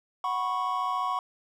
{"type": "chord", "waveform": "triangle", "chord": "F# suspended fourth", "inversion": "none", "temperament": "equal with one note detuned", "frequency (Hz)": [740, 987.8, 1101.7], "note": ["F#5", "B5", "C#6"], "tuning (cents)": [0, 0, -11], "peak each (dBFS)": [-31, -30, -27], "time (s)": [0.24, 1.19], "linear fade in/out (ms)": 2, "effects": []}